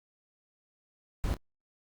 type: noise with echo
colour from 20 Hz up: brown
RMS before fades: -29 dBFS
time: 1.24-1.34 s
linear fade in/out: 0 ms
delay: 27 ms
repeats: 1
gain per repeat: -15 dB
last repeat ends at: 1.367 s
effects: Opus 48 kbps